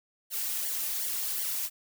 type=noise with flanger; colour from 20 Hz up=blue; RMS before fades=-32 dBFS; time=0.3-1.7 s; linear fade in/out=50 ms; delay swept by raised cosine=0.77 to 3.07 ms; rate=2.7 Hz; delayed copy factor=-0.8; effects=none